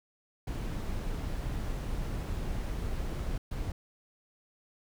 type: noise bursts at uneven times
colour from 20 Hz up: brown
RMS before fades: -34 dBFS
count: 2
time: 0.47-3.38 / 3.51-3.72 s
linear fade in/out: 5 ms
effects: none